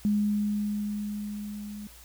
sine tone with level ramp, 207.7 Hz, G#3, in tune, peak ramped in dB -21 to -37 dBFS, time 0.05-1.87 s, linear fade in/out 0 ms, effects added 60 Hz sine -52 dBFS peak until 2.04 s + white hiss -52 dBFS RMS until 2.04 s

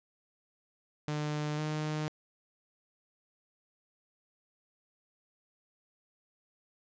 sawtooth tone pair in turn, 150 / 153.24 Hz, D3 / D#3, +37 / -26 cents, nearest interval unison, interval 37 cents, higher second, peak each -28 dBFS, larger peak neither, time 1.08-1.58 / 1.58-2.08 s, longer neither, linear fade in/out 0 ms, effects resampled to 16000 Hz

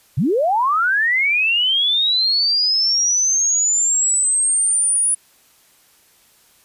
sine linear sweep, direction up, 103.83 to 9850 Hz, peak -14 dBFS, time 0.17-5.15 s, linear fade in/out 10 ms, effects white hiss -54 dBFS RMS until 6.64 s + resampled to 32000 Hz

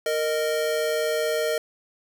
square tone pair together, 463 / 618.5 Hz, A#4 / D#5, -12 / -10 cents, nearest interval perfect fourth, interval 502 cents, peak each -26 dBFS, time 0.06-1.58 s, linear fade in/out 2 ms, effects 10-bit

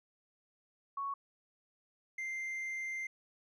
sine / triangle tone pair in turn, 1111 / 2091 Hz, C#6 / C7, +4 / -2 cents, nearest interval major seventh, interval 1094 cents, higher second, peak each -35 / -35 dBFS, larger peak neither, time 0.97-1.14 / 2.18-3.07 s, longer second, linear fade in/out 5 ms, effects resampled to 22050 Hz

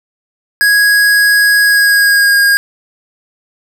square tone with pitch glide, 1658 to 1626.7 Hz, G#6 to G#6, -3 to -36 cents, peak -7 dBFS, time 0.61-2.57 s, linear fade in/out 0 ms, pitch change -33 cents, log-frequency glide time 1.63-2.37 s, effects none

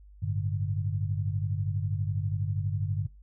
sine chord, G suspended second, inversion none, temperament just, 98 / 110.25 / 147 Hz, G2 / A2 / D3, 0 / +4 / +2 cents, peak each -29 / -34 / -33 dBFS, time 0.22-3.07 s, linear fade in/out 10 ms, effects noise-tail reverb RT60 0.2 s tail -20 dB re dry + added 50 Hz sine -49 dBFS peak until 3.22 s

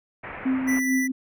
white low-pass noise, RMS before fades -37 dBFS, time 0.23-0.8 s, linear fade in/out 10 ms, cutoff 2300 Hz, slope 48 dB/octave
sine tone with tremolo, 261.6 Hz, C4, in tune, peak -19 dBFS, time 0.45-1.12 s, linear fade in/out 10 ms, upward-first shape sine, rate 4.5 Hz, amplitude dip 50%
square tone, 1975.5 Hz, B6, in tune, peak -26 dBFS, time 0.67-1.08 s, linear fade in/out 20 ms
effects none

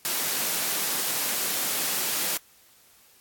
white high-pass noise, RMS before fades -27 dBFS, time 0.05-2.37 s, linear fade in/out 0 ms, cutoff 150 Hz, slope 24 dB/octave, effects white hiss -57 dBFS RMS until 3.2 s + AAC 64 kbps

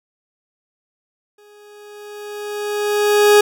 40% pulse tone with exponential growth, 415.3 Hz, G#4, in tune, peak -6 dBFS, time 1.38-3.41 s, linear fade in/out 5 ms, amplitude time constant 440 ms, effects none

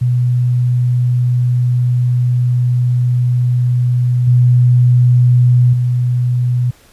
sine tone with level steps, 123.47 Hz, B2, in tune, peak -10 / -6 / -11 dBFS, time 0.01-6.71 s, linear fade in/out 10 ms, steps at 4.27 / 5.73 s, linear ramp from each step 5 ms, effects pink hiss -47 dBFS RMS until 6.92 s + resampled to 32000 Hz

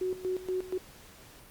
sine tone with tremolo, 370 Hz, F#4, in tune, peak -28 dBFS, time 0.01-0.78 s, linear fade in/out 5 ms, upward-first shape square, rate 4.2 Hz, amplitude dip 80%, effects pink hiss -53 dBFS RMS until 1.5 s + Opus 48 kbps

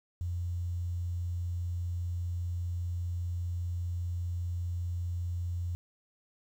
sine tone with quantisation, 87.5 Hz, F2, 4 cents sharp, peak -31 dBFS, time 0.21-5.75 s, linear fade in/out 0 ms, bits 10, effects none

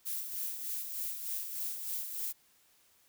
violet noise with tremolo, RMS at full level -36 dBFS, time 0.05-2.33 s, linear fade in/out 20 ms, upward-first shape sine, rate 3.3 Hz, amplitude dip 50%, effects white hiss -67 dBFS RMS until 3.08 s

